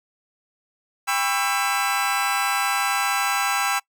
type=chord; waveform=25% pulse; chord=C# half-diminished seventh; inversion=second; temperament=just; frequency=798.3 / 997.9 / 1108.7 / 1330.5 Hz; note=G5 / B5 / C#6 / E6; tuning=+31 / +18 / 0 / +16 cents; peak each=-21 / -25 / -26 / -21 dBFS; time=1.07-3.8 s; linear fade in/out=20 ms; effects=noise-tail reverb RT60 0.1 s tail -24 dB re dry